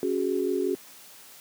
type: chord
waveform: sine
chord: C# suspended fourth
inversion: none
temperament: equal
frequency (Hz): 277.2 / 370 / 415.3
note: C#4 / F#4 / G#4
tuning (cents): 0 / 0 / 0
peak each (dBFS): -30 / -26 / -29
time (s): 0.03-0.75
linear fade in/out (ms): 0
effects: white hiss -49 dBFS RMS until 1.4 s + high-pass 150 Hz 12 dB/octave